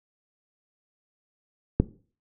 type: click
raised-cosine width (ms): 3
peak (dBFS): -5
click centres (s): 1.8
effects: noise-tail reverb RT60 0.4 s tail -17 dB re dry